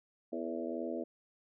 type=harmonic tone with a mistuned harmonic; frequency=82.5 Hz; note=E2; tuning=2 cents sharp; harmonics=3 / 4 / 5 / 6 / 7 / 8; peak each=-41 / -40 / -44 / -44 / -43 / -44 dBFS; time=0.32-1.04 s; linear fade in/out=10 ms; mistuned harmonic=5; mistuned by=+35 cents; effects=none